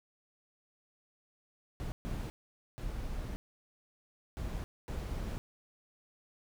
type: noise bursts at uneven times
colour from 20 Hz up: brown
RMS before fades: -38 dBFS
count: 5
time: 1.8-1.92 / 2.05-2.3 / 2.78-3.36 / 4.37-4.64 / 4.88-5.38 s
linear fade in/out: 0 ms
effects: none